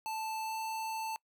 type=tone with pitch glide; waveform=square; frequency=880 to 885.6 Hz; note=A5 to A5; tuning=0 to +11 cents; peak=-36 dBFS; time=0.06-1.16 s; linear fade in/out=0 ms; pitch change=+11 cents; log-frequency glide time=0.42-0.58 s; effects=noise-tail reverb RT60 0.1 s tail -24 dB re dry

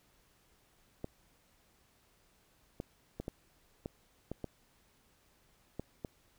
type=clicks; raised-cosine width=2 ms; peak=-25 dBFS; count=9; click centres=1.044 / 2.801 / 3.2 / 3.281 / 3.859 / 4.316 / 4.443 / 5.796 / 6.048 s; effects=pink hiss -69 dBFS RMS until 6.38 s

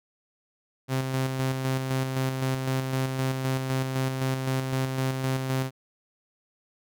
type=tone with tremolo; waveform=sawtooth; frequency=131.7 Hz; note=C3; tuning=12 cents sharp; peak=-20 dBFS; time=0.88-5.71 s; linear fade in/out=50 ms; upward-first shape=square; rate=3.9 Hz; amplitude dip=40%; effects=none

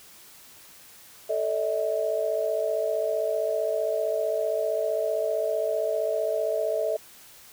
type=chord; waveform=sine; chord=A suspended fourth; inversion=none; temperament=equal with one note detuned; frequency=440 / 587.3 / 642.7 Hz; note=A4 / D5 / E5; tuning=0 / 0 / -44 cents; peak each=-29 / -30 / -26 dBFS; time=1.29-6.97 s; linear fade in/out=10 ms; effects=white hiss -50 dBFS RMS until 7.52 s

